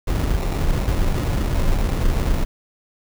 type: noise with sample-and-hold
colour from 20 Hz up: brown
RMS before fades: -19 dBFS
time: 0.07-2.45 s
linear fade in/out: 10 ms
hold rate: 1575 Hz
effects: none